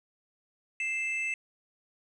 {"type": "tone pair together", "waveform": "triangle", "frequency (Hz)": [2094, 2637], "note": ["C7", "E7"], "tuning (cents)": [1, 0], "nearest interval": "major third", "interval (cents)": 399, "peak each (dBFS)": [-33, -29], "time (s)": [0.8, 1.34], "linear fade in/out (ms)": 2, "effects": ["resampled to 24000 Hz"]}